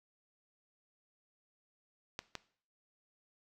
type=clicks; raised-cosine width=0.2 ms; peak=-21 / -22 dBFS; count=2; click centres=2.191 / 2.353 s; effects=noise-tail reverb RT60 0.5 s tail -18 dB re dry